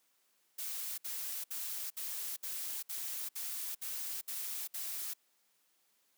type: noise bursts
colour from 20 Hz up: blue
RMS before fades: -40 dBFS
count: 10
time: 0.58-5.138 s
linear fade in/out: 10 ms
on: 400 ms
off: 62 ms
effects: white hiss -74 dBFS RMS until 6.17 s + high-pass 200 Hz 12 dB/octave